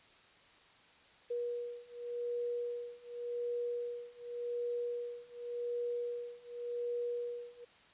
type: beating tone pair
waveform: sine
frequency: 480 / 480.88 Hz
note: B4 / B4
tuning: -49 / -46 cents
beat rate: 0.88 Hz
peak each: -40 / -39 dBFS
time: 1.3-7.65 s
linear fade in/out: 10 ms
effects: white hiss -62 dBFS RMS until 7.93 s + resampled to 8000 Hz